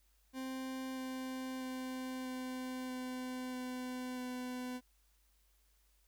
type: tone with pitch steps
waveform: 40% pulse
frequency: 261.6 / 259.8 / 258 / 256.2 / 254.4 / 252.7 / 250.9 Hz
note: C4 / C4 / C4 / C4 / C4 / B3 / B3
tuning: 0 / -12 / -24 / -36 / -48 / +40 / +28 cents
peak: -39 dBFS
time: 0.33-4.81 s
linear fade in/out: 50 ms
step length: 640 ms
effects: added 50 Hz sine -70 dBFS peak until 6.07 s + white hiss -75 dBFS RMS until 6.07 s